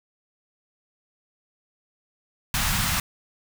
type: band-stop noise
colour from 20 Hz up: pink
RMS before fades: -24 dBFS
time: 2.54-3 s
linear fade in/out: 2 ms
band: 200 to 860 Hz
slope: 24 dB/octave
effects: none